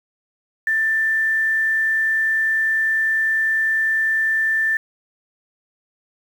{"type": "tone with quantisation", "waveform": "sine", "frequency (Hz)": 1775, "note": "A6", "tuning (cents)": 15, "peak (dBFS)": -16, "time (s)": [0.67, 4.77], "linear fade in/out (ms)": 2, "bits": 7, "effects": []}